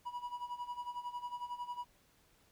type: tone with tremolo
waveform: triangle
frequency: 973 Hz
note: B5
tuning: 26 cents flat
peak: -35 dBFS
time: 0.05-1.85 s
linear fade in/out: 20 ms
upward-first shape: sine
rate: 11 Hz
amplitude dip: 80%
effects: pink hiss -69 dBFS RMS until 2.51 s